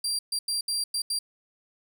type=tone bursts at uneven times; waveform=30% pulse; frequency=4734 Hz; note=D8; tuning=13 cents sharp; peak=-23 dBFS; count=6; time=0.04-0.19 / 0.32-0.39 / 0.48-0.61 / 0.68-0.84 / 0.94-1.02 / 1.1-1.19 s; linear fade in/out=5 ms; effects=none